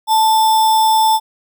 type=tone with sample-and-hold; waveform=sine; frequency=880 Hz; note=A5; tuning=in tune; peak=-9 dBFS; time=0.07-1.2 s; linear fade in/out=50 ms; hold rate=4410 Hz; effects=none